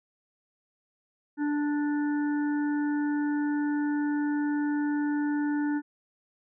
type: harmonic tone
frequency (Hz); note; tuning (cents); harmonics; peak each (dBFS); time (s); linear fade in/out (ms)
293.7; D4; 0; 1 / 3 / 5 / 6; -25 / -39 / -40 / -44; 1.37-5.82; 50
effects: none